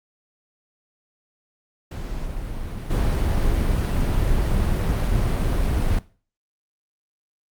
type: noise with level steps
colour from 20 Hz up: brown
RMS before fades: -30 / -20 dBFS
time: 1.91-5.99 s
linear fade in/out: 5 ms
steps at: 2.9 s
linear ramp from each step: 10 ms
effects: noise-tail reverb RT60 0.4 s tail -19 dB re dry + Opus 48 kbps